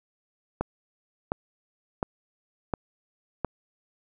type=click train; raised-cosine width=1 ms; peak=-12 dBFS; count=5; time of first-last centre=0.61-3.447 s; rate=1.41 Hz; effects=none